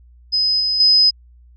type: tone with level steps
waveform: sine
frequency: 5040 Hz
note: D#8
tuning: 21 cents sharp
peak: -14 / -16 / -9 dBFS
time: 0.32-1.11 s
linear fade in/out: 20 ms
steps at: 0.6 / 0.8 s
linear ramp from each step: 2 ms
effects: added 60 Hz sine -44 dBFS peak until 1.56 s